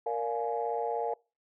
sine chord, Bb dominant seventh, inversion none, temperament just, 466.2 / 582.7 / 699.2 / 839.1 Hz, Bb4 / D5 / F5 / Ab5, 0 / -14 / +2 / +18 cents, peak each -32 / -38 / -34 / -34 dBFS, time 0.06-1.14 s, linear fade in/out 5 ms, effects noise-tail reverb RT60 0.3 s tail -25 dB re dry + tanh soft clip ceiling -19 dBFS

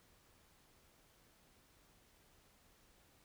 silence, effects pink hiss -69 dBFS RMS until 3.24 s

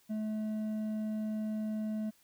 sine tone with hard clipping, 215.6 Hz, A3, 35 cents flat, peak -34 dBFS, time 0.09-2.11 s, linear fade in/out 20 ms, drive 5 dB, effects white hiss -67 dBFS RMS until 2.23 s

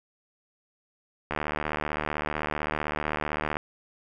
click train, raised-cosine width 0.5 ms, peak -13 dBFS, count 172, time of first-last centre 1.31-3.569 s, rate 75.7 Hz, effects none

